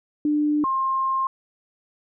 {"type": "tone pair in turn", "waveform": "sine", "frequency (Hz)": [298, 1062], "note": ["D4", "C6"], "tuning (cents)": [25, 25], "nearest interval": "octave + minor seventh", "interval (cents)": 2200, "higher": "second", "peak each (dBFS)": [-18, -20], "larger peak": "first", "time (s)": [[0.25, 0.64], [0.64, 1.27]], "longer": "second", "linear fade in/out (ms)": 2, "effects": []}